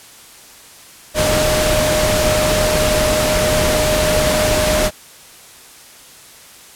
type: tone in noise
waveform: sine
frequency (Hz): 614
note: D#5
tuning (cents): -23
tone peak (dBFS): -16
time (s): 1.14-4.91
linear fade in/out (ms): 50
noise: pink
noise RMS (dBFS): -17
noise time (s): 1.14-4.91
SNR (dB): -2
effects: white hiss -41 dBFS RMS until 6.75 s + low-pass 12000 Hz 12 dB/octave